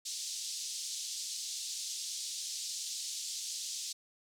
white band-pass noise, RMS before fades -40 dBFS, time 0.05-3.93 s, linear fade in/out 10 ms, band 3800 to 7600 Hz, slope 24 dB/octave, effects none

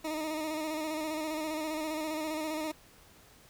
20% pulse tone with vibrato, 311.1 Hz, D#4, in tune, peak -28 dBFS, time 0.04-2.72 s, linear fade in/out 10 ms, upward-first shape square, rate 15 Hz, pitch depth 34 cents each way, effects pink hiss -58 dBFS RMS until 3.49 s

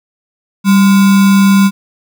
sine tone with sample-and-hold, 196 Hz, G3, in tune, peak -4 dBFS, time 0.64-1.71 s, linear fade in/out 50 ms, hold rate 1225 Hz, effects none

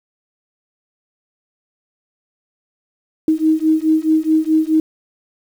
sine beating tone pair, 312.9 / 317.6 Hz, D#4 / D#4, +10 / +36 cents, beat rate 4.7 Hz, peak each -15 dBFS, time 3.28-4.8 s, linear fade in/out 2 ms, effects 7-bit

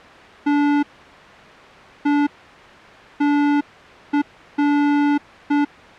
square tone bursts at uneven times, 289.9 Hz, D4, 22 cents flat, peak -15 dBFS, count 6, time 0.46-0.83 / 2.05-2.27 / 3.2-3.61 / 4.13-4.22 / 4.58-5.18 / 5.5-5.65 s, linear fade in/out 10 ms, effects white hiss -40 dBFS RMS until 5.98 s + low-pass 2000 Hz 12 dB/octave

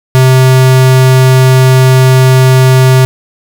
square tone, 130 Hz, C3, 11 cents flat, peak -3 dBFS, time 0.15-3.05 s, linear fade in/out 0 ms, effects none

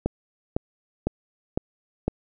click train, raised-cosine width 2 ms, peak -9 dBFS, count 5, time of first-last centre 0.06-2.08 s, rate 1.98 Hz, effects none

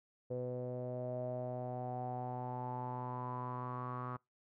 sawtooth tone with low-pass filter sweep, 124.8 Hz, B2, 19 cents sharp, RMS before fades -41 dBFS, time 0.3-4.17 s, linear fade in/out 10 ms, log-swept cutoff 510 to 1200 Hz, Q 8.2, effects noise-tail reverb RT60 0.2 s tail -25 dB re dry

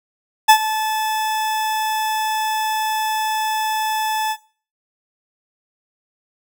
40% pulse tone with ADSR envelope, 869 Hz, A5, 22 cents flat, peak -4 dBFS, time 0.48-4.37 s, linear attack 16 ms, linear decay 80 ms, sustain -14 dB, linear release 61 ms, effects noise-tail reverb RT60 0.4 s tail -17 dB re dry

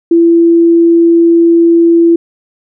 sine tone, 336.4 Hz, E4, 35 cents sharp, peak -3 dBFS, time 0.11-2.16 s, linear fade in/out 5 ms, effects none

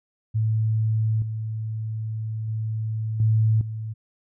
sine tone with level steps, 110 Hz, A2, in tune, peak -19 / -26 / -24 / -16 / -28 dBFS, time 0.34-3.94 s, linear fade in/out 20 ms, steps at 1.22 / 2.48 / 3.2 / 3.61 s, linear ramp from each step 2 ms, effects none

